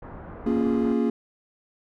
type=low-pass noise; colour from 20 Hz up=pink; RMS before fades=-40 dBFS; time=0.02-0.93 s; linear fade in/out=5 ms; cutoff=1400 Hz; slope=24 dB/octave
type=chord; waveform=triangle; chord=Bb minor seventh; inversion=none; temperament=equal; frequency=233.1 / 277.2 / 349.2 / 415.3 Hz; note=Bb3 / Db4 / F4 / Ab4; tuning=0 / 0 / 0 / 0 cents; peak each=-21 / -25 / -27 / -26 dBFS; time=0.46-1.1 s; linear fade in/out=5 ms
effects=none